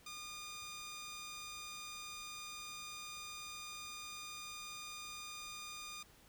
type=tone; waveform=10% pulse; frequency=1216 Hz; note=D#6; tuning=40 cents flat; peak=-38 dBFS; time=0.06-6.03 s; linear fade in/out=5 ms; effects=pink hiss -64 dBFS RMS until 6.28 s